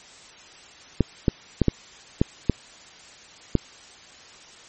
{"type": "clicks", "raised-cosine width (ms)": 3, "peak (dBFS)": -4, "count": 7, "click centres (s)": [1.007, 1.282, 1.617, 1.683, 2.215, 2.497, 3.553], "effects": ["white hiss -47 dBFS RMS until 4.68 s", "MP3 32 kbps"]}